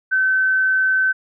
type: tone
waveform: sine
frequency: 1531 Hz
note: G6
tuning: 41 cents flat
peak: -14 dBFS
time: 0.11-1.13 s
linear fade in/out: 20 ms
effects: none